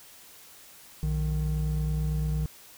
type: tone pair together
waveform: triangle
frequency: 60.8 / 153.5 Hz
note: B1 / D#3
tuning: -26 / -23 cents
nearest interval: octave + major third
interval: 1603 cents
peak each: -26 dBFS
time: 1.03-2.46 s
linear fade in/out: 0 ms
effects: white hiss -51 dBFS RMS until 2.77 s